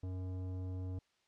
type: tone with tanh clipping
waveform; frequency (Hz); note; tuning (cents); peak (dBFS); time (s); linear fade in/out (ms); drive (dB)
sine; 92.5; F#2; 0; -40; 0.03-0.99; 5; 14
effects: white hiss -75 dBFS RMS until 1.27 s + low-pass 5000 Hz 12 dB/octave